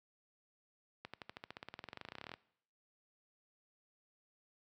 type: accelerating click train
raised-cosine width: 0.3 ms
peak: -29 dBFS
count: 28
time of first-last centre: 1.05-2.339 s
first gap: 86 ms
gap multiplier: 0.95
effects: noise-tail reverb RT60 0.7 s tail -21 dB re dry + high-pass 80 Hz 12 dB/octave